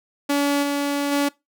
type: tone with level steps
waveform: sawtooth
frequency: 284.9 Hz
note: C#4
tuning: 48 cents sharp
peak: -14 / -17 / -14 dBFS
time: 0.29-1.29 s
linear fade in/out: 10 ms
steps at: 0.62 / 1.11 s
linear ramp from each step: 20 ms
effects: noise-tail reverb RT60 0.2 s tail -22 dB re dry